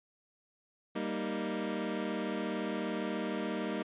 25% pulse chord, Eb major, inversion first, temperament equal, 196 / 233.1 / 311.1 Hz, G3 / Bb3 / Eb4, 0 / 0 / 0 cents, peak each -34 dBFS, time 0.95-3.83 s, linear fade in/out 10 ms, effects resampled to 8000 Hz

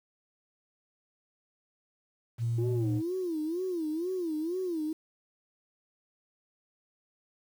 sine tone, 116.54 Hz, A#2, in tune, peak -26 dBFS, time 2.38-3.02 s, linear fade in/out 50 ms
sine tone with vibrato, 338.7 Hz, E4, 47 cents sharp, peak -29 dBFS, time 2.58-4.93 s, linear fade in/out 5 ms, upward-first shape sine, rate 2.1 Hz, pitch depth 180 cents each way
effects tanh soft clip ceiling -22 dBFS + 9-bit

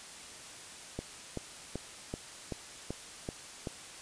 click train, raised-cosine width 2 ms, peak -22 dBFS, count 8, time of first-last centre 0.99-3.672 s, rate 2.61 Hz, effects white hiss -48 dBFS RMS until 4.01 s + resampled to 22050 Hz

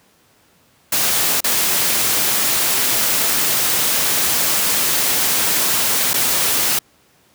white noise with dropouts, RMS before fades -17 dBFS, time 0.92-6.79 s, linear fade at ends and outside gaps 5 ms, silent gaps 1.406-1.441 / 6.134-6.14 s, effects pink hiss -55 dBFS RMS until 7.34 s + high-pass 100 Hz 12 dB/octave

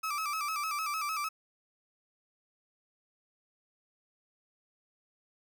35% pulse tone with vibrato, 1229 Hz, D#6, 22 cents flat, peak -30 dBFS, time 0.03-1.29 s, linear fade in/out 10 ms, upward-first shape square, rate 6.6 Hz, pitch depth 82 cents each way, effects 11-bit

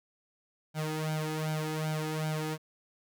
sawtooth tone with flanger, 155.56 Hz, D#3, in tune, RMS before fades -33 dBFS, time 0.74-2.58 s, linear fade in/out 50 ms, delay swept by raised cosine 1.3 to 2.4 ms, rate 2.6 Hz, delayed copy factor +0.85, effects none

